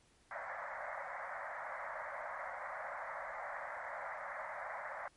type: band-pass noise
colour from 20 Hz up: pink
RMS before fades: -44 dBFS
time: 0.31-5.08 s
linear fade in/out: 0 ms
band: 550 to 2100 Hz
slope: 96 dB/octave
effects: pink hiss -69 dBFS RMS until 5.16 s + MP3 48 kbps